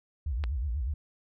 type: tone with vibrato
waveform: sine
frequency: 65.41 Hz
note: C2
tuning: in tune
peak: -28 dBFS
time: 0.26-0.94 s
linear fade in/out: 5 ms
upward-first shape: sine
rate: 8.2 Hz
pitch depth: 290 cents each way
type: click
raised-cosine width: 0.3 ms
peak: -21 dBFS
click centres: 0.439 s
effects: none